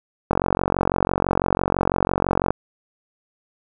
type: click train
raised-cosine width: 1 ms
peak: -4 dBFS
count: 102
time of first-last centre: 0.31-2.506 s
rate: 46 Hz
effects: none